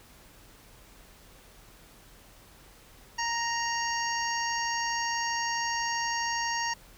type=harmonic tone with a mistuned harmonic; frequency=932.3 Hz; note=A#5; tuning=in tune; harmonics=1 / 2 / 3 / 5 / 6 / 7; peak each=-31 / -33 / -39 / -39 / -36 / -40 dBFS; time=3.18-6.74 s; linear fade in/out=10 ms; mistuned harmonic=5; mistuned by=-30 cents; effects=added 42 Hz sine -58 dBFS peak until 6.97 s + pink hiss -55 dBFS RMS until 6.97 s